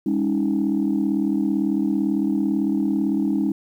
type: tone cluster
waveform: sine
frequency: 203.1 / 278.6 / 316.5 Hz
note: G#3 / C#4 / D#4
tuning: -38 / +9 / +30 cents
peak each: -22 dBFS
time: 0.06-3.52 s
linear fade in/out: 5 ms
effects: tanh soft clip ceiling -12 dBFS + 9-bit